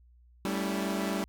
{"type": "chord", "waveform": "sawtooth", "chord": "A dominant seventh", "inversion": "third", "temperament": "equal with one note detuned", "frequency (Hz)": [196, 220, 281.9, 329.6], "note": ["G3", "A3", "C#4", "E4"], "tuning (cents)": [0, 0, 29, 0], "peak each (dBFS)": [-28, -33, -33, -33], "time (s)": [0.45, 1.24], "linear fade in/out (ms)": 0, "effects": ["added 60 Hz sine -56 dBFS peak until 1.28 s"]}